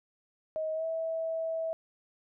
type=tone with pitch glide; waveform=sine; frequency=630 to 650.7 Hz; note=D#5 to E5; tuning=+21 to -23 cents; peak=-30 dBFS; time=0.56-1.73 s; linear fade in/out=0 ms; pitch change=+56 cents; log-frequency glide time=0.73-0.85 s; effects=none